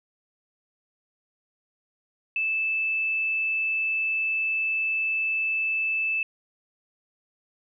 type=tone; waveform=sine; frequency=2630 Hz; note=E7; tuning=5 cents flat; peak=-23 dBFS; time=2.36-6.23 s; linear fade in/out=2 ms; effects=none